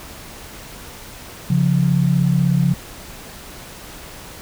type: tone pair together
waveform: sine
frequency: 138.6 / 174.78 Hz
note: C#3 / F3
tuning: 0 / +2 cents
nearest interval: major third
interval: 402 cents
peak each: -16 dBFS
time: 1.5-2.74 s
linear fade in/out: 5 ms
effects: pink hiss -37 dBFS RMS until 4.41 s